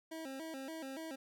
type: tone with vibrato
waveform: 25% pulse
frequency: 293.7 Hz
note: D4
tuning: in tune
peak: -39 dBFS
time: 0.11-1.16 s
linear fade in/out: 10 ms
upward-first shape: square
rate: 3.5 Hz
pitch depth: 160 cents each way
effects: none